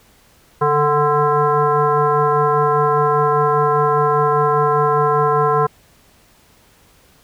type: tone with frequency modulation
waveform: sine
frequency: 740 Hz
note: F#5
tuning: in tune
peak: -12 dBFS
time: 0.61-5.67 s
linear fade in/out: 10 ms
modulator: 297 Hz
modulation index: 1.8
effects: pink hiss -52 dBFS RMS until 7.23 s